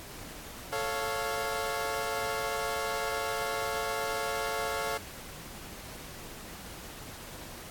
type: chord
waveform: 20% pulse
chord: A augmented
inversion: none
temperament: equal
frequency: 440 / 554.4 / 698.5 Hz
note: A4 / C#5 / E#5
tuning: 0 / 0 / 0 cents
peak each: -30 dBFS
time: 0.72-4.98 s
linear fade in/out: 10 ms
effects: pink hiss -45 dBFS RMS until 7.7 s + AAC 64 kbps